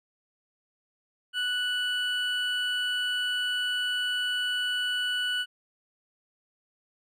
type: tone pair together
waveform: triangle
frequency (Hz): 1480 / 2960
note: F#6 / F#7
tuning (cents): 0 / 0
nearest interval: octave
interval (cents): 1200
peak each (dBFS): -28 / -27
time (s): 1.33-5.46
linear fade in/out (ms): 50
effects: none